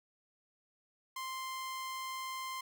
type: tone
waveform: sawtooth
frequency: 1046.5 Hz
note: C6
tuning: in tune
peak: -35 dBFS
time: 1.16-2.61 s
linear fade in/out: 5 ms
effects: none